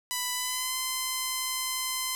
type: tone with pitch glide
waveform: 5% pulse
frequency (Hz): 993 to 1031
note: B5 to C6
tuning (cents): +9 to -26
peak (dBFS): -17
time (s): 0.11-2.15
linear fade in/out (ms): 0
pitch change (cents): +65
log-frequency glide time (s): 0.33-0.75
effects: 8-bit